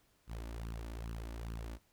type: tone with flanger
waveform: sawtooth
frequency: 56.4 Hz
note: A1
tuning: 44 cents sharp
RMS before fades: -43 dBFS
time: 0.27-1.79 s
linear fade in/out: 50 ms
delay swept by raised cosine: 0.67 to 3.47 ms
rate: 2.4 Hz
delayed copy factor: +0.7
effects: pink hiss -72 dBFS RMS until 1.92 s